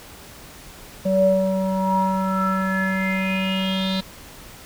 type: tone with low-pass filter sweep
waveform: square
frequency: 190 Hz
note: F#3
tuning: 46 cents sharp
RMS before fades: -21 dBFS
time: 1.05-4.01 s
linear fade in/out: 10 ms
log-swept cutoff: 500 to 4000 Hz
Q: 8.1
effects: pink hiss -42 dBFS RMS until 4.65 s